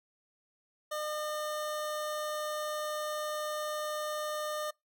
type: tone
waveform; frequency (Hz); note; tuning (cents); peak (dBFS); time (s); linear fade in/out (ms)
25% pulse; 606; D#5; -46; -30; 0.91-4.71; 10
effects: noise-tail reverb RT60 0.2 s tail -25 dB re dry